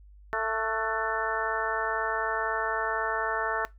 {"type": "harmonic tone with a mistuned harmonic", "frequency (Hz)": 222, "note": "A3", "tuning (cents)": 16, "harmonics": [2, 3, 4, 5, 6, 7, 8], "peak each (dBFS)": [-34, -34, -34, -34, -34, -34, -34], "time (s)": [0.33, 3.65], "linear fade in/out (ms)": 0, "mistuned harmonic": 7, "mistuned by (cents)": -67, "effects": ["noise-tail reverb RT60 0.2 s tail -20 dB re dry", "added 50 Hz sine -49 dBFS peak until 3.78 s"]}